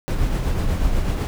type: noise with tremolo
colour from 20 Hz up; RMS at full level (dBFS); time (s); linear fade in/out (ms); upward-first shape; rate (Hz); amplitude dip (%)
brown; -18; 0.08-1.27; 0; triangle; 8.1; 45
effects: none